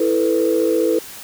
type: chord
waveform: sine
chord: E suspended fourth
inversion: none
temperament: just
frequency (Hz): 329.6 / 439.5 / 494.4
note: E4 / A4 / B4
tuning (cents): 0 / -2 / +2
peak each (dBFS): -18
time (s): 0-0.99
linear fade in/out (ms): 5
effects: tanh soft clip ceiling -6 dBFS + white hiss -36 dBFS RMS until 1.23 s